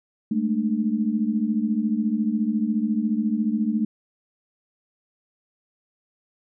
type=tone cluster; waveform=sine; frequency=208 / 222.2 / 299.1 Hz; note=G#3 / A3 / D4; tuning=+3 / +17 / +32 cents; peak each=-26 / -22 / -29 dBFS; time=0.31-3.85 s; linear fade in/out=5 ms; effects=none